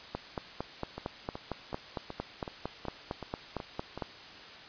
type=two click trains; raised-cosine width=1 ms; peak=-24 / -19 dBFS; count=9 / 18; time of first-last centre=0.98-3.976 / 0.15-4.022 s; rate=2.67 / 4.39 Hz; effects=white hiss -48 dBFS RMS until 4.68 s + resampled to 11025 Hz